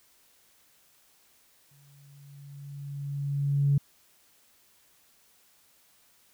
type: tone with exponential growth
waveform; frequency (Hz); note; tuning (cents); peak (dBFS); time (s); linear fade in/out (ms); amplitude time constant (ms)
sine; 141.3; C#3; +34; -18; 1.71-3.78; 5; 450
effects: tanh soft clip ceiling -14 dBFS + white hiss -63 dBFS RMS until 6.33 s